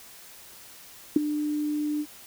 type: tone with ADSR envelope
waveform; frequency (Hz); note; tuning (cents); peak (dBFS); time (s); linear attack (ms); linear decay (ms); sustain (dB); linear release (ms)
sine; 298.5; D4; +28; -12; 1.16-2.06; 4; 14; -13; 55
effects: white hiss -48 dBFS RMS until 2.26 s